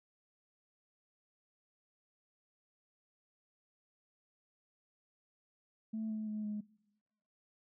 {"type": "tone with pitch steps", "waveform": "sine", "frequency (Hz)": [220, 216.6, 213.2, 209.9], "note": ["A3", "A3", "G#3", "G#3"], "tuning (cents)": [0, -27, 46, 19], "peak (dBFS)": -35, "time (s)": [5.93, 6.61], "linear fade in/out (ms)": 10, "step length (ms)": 170, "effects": ["noise-tail reverb RT60 1.0 s tail -22 dB re dry", "tanh soft clip ceiling -32 dBFS"]}